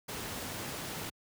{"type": "noise", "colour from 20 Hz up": "pink", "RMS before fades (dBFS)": -39, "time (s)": [0.08, 1.1], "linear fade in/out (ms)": 10, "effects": ["high-pass 80 Hz 12 dB/octave"]}